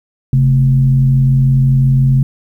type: tone with frequency modulation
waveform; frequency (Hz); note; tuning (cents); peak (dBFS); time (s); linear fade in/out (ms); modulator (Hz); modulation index
sine; 133.6; C3; +36; -7; 0.33-2.23; 2; 87.2; 0.43
effects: 8-bit